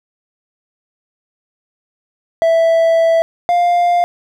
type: tone pair in turn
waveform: triangle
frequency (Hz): 659.3 / 701.1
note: E5 / F5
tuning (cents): 0 / +7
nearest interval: minor second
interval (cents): 107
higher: second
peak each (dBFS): -7 / -8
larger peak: first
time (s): 2.42-3.22 / 3.49-4.04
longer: first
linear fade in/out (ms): 0
effects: none